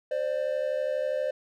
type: tone pair together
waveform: triangle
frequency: 523 / 595.3 Hz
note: C5 / D5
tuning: -1 / +23 cents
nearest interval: major second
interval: 224 cents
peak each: -27 dBFS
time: 0.11-1.31 s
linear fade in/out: 5 ms
effects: none